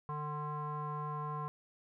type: tone with low-pass filter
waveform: square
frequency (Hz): 149.7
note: D3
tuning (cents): +33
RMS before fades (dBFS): -39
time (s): 0.09-1.48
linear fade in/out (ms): 0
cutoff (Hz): 1100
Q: 9.5
effects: none